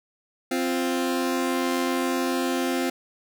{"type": "tone pair together", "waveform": "sawtooth", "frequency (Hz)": [261.8, 349.2], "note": ["C4", "F4"], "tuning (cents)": [1, 0], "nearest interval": "perfect fourth", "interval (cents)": 499, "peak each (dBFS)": [-21, -23], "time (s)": [0.51, 2.9], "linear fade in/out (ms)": 5, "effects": []}